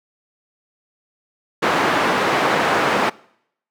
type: band-pass noise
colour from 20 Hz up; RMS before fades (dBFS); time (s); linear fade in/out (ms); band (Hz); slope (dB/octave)
white; -18; 1.62-3.1; 10; 210 to 1400; 12
effects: noise-tail reverb RT60 0.7 s tail -23 dB re dry